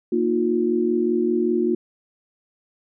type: chord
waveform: sine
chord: Bb suspended fourth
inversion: none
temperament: equal with one note detuned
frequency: 233.1 / 311.1 / 356.2 Hz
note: Bb3 / Eb4 / F4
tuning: 0 / 0 / +34 cents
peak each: -23 / -25 / -20 dBFS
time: 0.12-1.75 s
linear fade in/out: 5 ms
effects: none